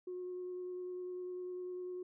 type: tone with vibrato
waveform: sine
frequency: 362.4 Hz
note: F#4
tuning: 36 cents flat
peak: -39 dBFS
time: 0.07-2.03 s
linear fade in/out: 5 ms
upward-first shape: triangle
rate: 10 Hz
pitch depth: 13 cents each way
effects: tanh soft clip ceiling -36 dBFS